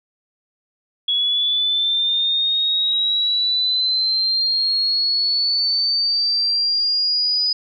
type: linear sweep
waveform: sine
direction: up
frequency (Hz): 3354 to 4978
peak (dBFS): -16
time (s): 1.08-7.53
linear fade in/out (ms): 5
effects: none